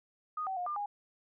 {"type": "tone with pitch steps", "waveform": "sine", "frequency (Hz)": [1239, 763, 715, 1198, 820], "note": ["D#6", "G5", "F5", "D6", "G#5"], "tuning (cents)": [-8, -47, 41, 34, -22], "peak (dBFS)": -33, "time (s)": [0.37, 0.86], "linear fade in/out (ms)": 5, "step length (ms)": 98, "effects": []}